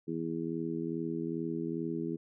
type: harmonic tone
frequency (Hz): 82.41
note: E2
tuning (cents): 0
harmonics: 2 / 3 / 4 / 5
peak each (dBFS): -39 / -38 / -36 / -40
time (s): 0.07-2.17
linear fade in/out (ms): 20
effects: none